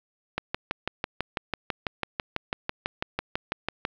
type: click train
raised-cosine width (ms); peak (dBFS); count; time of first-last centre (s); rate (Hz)
0.3; -10; 22; 0.38-3.851; 6.05
effects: low-pass 4000 Hz 12 dB/octave + 8-bit